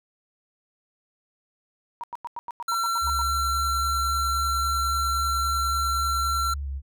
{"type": "tone bursts", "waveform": "sine", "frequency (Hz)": 951, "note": "A#5", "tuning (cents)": 34, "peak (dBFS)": -30, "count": 11, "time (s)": [2.01, 3.216], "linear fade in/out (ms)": 0, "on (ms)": 26, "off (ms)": 92}
{"type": "tone", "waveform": "square", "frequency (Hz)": 1355, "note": "E6", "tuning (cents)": 47, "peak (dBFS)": -24, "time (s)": [2.68, 6.54], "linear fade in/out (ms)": 5}
{"type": "tone with vibrato", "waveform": "sine", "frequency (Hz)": 69.3, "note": "C#2", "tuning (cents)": 0, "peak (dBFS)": -28, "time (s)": [3.01, 6.82], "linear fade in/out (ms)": 50, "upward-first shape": "square", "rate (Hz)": 3.7, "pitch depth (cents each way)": 27}
{"effects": []}